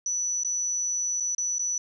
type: tone with dropouts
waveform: sine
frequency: 5940 Hz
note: F#8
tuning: 6 cents sharp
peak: -25 dBFS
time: 0.06-1.78 s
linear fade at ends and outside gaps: 2 ms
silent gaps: 0.435-0.447 / 1.201-1.205 / 1.349-1.381 / 1.584-1.593 s
effects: 11-bit